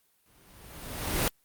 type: noise with exponential growth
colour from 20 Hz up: pink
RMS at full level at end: -24 dBFS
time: 0.26-1.28 s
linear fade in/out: 0 ms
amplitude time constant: 220 ms
effects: white hiss -69 dBFS RMS until 1.44 s + Opus 32 kbps